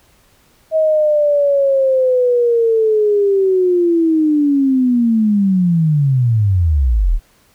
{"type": "linear sweep", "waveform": "sine", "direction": "down", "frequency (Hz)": [639, 32.7], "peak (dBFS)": -10, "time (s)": [0.71, 7.2], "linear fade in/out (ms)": 50, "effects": ["pink hiss -53 dBFS RMS until 7.54 s"]}